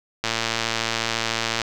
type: click train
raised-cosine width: 0.2 ms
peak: -5 dBFS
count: 158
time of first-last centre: 0.24-1.617 s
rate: 114 Hz
effects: none